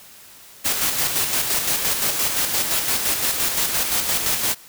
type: noise with tremolo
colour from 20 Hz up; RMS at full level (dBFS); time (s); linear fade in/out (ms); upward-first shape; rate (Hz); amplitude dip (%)
white; -20; 0.64-4.55; 20; square; 5.8; 40
effects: white hiss -45 dBFS RMS until 4.68 s